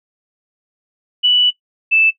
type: tone pair in turn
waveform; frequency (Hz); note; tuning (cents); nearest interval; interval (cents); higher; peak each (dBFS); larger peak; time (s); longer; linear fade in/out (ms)
sine; 2960 / 2637; F#7 / E7; 0 / 0; major second; 200; first; -9; neither; 1.23-1.51 / 1.91-2.11; first; 20
effects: noise-tail reverb RT60 0.1 s tail -17 dB re dry